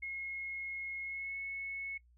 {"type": "tone with pitch glide", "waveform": "sine", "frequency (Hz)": [2163, 2198], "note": ["C#7", "C#7"], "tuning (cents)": [-43, -15], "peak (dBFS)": -38, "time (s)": [0.02, 1.98], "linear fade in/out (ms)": 10, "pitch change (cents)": 28, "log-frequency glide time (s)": [1.02, 1.37], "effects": ["noise-tail reverb RT60 0.1 s tail -22 dB re dry", "added 60 Hz sine -62 dBFS peak until 2.17 s"]}